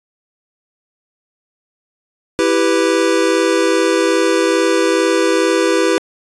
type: chord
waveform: square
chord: E minor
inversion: none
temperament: equal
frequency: 329.6 / 392 / 493.9 Hz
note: E4 / G4 / B4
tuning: 0 / 0 / 0 cents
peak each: -17 dBFS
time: 2.39-5.98 s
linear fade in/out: 0 ms
effects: resampled to 22050 Hz